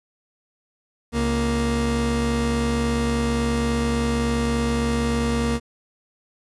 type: tone pair together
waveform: 30% pulse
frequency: 69.3 / 233.7 Hz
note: C#2 / A#3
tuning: 0 / +5 cents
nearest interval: octave + major sixth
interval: 2105 cents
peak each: -22 / -19 dBFS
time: 1.12-5.6 s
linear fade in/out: 50 ms
effects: resampled to 24000 Hz + 9-bit